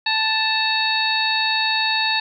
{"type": "harmonic tone with a mistuned harmonic", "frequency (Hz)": 880, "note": "A5", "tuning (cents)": 0, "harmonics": [1, 2, 3, 4, 5], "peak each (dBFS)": [-24, -24, -24, -24, -24], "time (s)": [0.06, 2.2], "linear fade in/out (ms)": 5, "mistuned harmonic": 4, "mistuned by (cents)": 120, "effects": []}